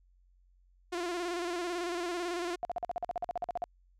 sawtooth tone with vibrato, 349.3 Hz, F4, in tune, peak -29 dBFS, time 0.92-2.56 s, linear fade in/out 10 ms, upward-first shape square, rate 18 Hz, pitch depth 47 cents each way
sine tone bursts, 706 Hz, F5, 19 cents sharp, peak -30 dBFS, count 16, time 2.63-3.64 s, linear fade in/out 0 ms, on 20 ms, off 46 ms
effects added 45 Hz sine -62 dBFS peak until 3.99 s + low-pass 8000 Hz 12 dB/octave

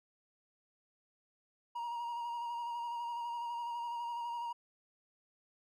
triangle tone with vibrato, 945 Hz, A#5, 23 cents sharp, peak -35 dBFS, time 1.75-4.53 s, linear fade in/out 10 ms, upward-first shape square, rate 12 Hz, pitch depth 20 cents each way, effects none

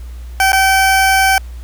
20% pulse tone with dropouts, 770 Hz, G5, 31 cents flat, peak -4 dBFS, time 0.4-1.38 s, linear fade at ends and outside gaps 1 ms, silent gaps 0.52-0.53 s, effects added 60 Hz sine -26 dBFS peak until 1.63 s + pink hiss -46 dBFS RMS until 1.63 s

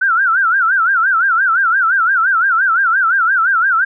sine tone with vibrato, 1453 Hz, F#6, 32 cents flat, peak -10 dBFS, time 0.01-3.85 s, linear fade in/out 10 ms, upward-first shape sine, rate 5.8 Hz, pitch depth 180 cents each way, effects none

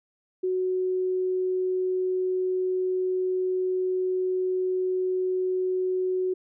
sine tone, 370 Hz, F#4, in tune, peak -23 dBFS, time 0.43-6.34 s, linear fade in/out 10 ms, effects none

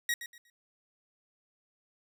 sawtooth tone with echo, 1898 Hz, A#6, 31 cents sharp, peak -24 dBFS, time 0.09-0.14 s, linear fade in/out 2 ms, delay 120 ms, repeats 3, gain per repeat -12 dB, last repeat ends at 0.5 s, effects none

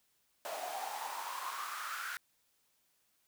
pink noise with high-pass filter sweep, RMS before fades -41 dBFS, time 0.45-2.17 s, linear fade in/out 0 ms, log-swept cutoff 640 to 1500 Hz, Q 7.4, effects white hiss -75 dBFS RMS until 3.27 s

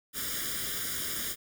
white noise with comb filter, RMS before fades -34 dBFS, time 0.13-1.36 s, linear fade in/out 50 ms, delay 0.58 ms, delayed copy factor +0.85, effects none

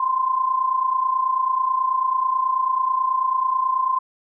sine tone pair together, 1017.3 / 1046.5 Hz, C6 / C6, -49 / 0 cents, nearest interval unison, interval 49 cents, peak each -24 / -19 dBFS, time 0-3.99 s, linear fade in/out 5 ms, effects none

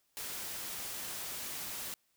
white noise, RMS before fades -41 dBFS, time 0.17-1.94 s, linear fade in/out 0 ms, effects white hiss -75 dBFS RMS until 2.16 s

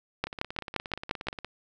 two click trains, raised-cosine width 0.3 ms, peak -11 / -21 dBFS, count 7 / 21, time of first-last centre 0.24-1.285 / 0.27-1.446 s, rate 5.74 / 17 Hz, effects none

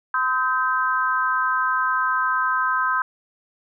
sine tone cluster, 1025 / 1274 / 1560 Hz, C6 / D#6 / G6, -36 / +41 / -9 cents, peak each -23 dBFS, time 0.14-3.02 s, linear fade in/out 2 ms, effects none

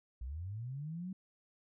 sine linear sweep, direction up, 56.1 to 192.1 Hz, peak -39 dBFS, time 0.21-1.13 s, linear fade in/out 5 ms, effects none

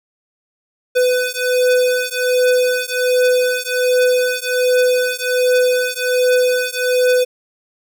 square beating tone pair, 500 / 501.3 Hz, B4 / B4, +21 / +26 cents, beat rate 1.3 Hz, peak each -17 dBFS, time 0.95-7.25 s, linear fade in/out 20 ms, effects none

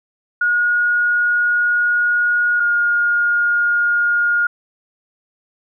sine tone pair in turn, 1442 / 1423.8 Hz, F#6 / F6, -45 / +33 cents, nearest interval unison, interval 22 cents, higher first, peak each -13 dBFS, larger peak neither, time 0.41-2.6 / 2.6-4.47 s, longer first, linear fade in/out 5 ms, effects none

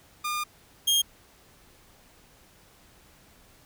sawtooth tone pair in turn, 1210 / 3230 Hz, D#6 / G#7, -49 / -49 cents, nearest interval octave + perfect fourth, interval 1700 cents, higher second, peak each -24 / -17 dBFS, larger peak second, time 0.24-0.44 / 0.87-1.02 s, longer first, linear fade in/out 10 ms, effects pink hiss -57 dBFS RMS until 3.65 s

